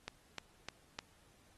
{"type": "click train", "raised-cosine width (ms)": 0.2, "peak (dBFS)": -23, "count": 4, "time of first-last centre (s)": [0.08, 0.989], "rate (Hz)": 3.3, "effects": ["pink hiss -68 dBFS RMS until 1.57 s", "AAC 32 kbps"]}